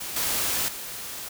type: noise with level steps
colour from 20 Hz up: white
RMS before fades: -34 / -26 / -36 dBFS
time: 0-1.29 s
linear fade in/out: 10 ms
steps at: 0.16 / 0.68 s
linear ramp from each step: 5 ms
effects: none